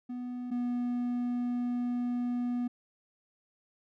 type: tone pair in turn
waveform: triangle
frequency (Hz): 246.9 / 243.9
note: B3 / B3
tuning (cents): 0 / -21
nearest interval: unison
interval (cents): 21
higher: first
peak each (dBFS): -33 / -27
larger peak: second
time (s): 0.09-0.51 / 0.51-2.68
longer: second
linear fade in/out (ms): 10
effects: none